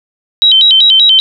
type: tone with vibrato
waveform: sine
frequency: 3456 Hz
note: A7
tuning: 32 cents flat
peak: -3 dBFS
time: 0.42-1.2 s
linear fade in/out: 0 ms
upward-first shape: square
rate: 5.2 Hz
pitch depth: 190 cents each way
effects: none